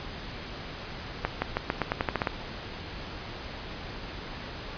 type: accelerating click train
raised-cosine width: 0.5 ms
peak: -10 dBFS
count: 11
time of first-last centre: 1.25-2.272 s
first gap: 170 ms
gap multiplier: 0.88
effects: pink hiss -39 dBFS RMS until 4.77 s + resampled to 11025 Hz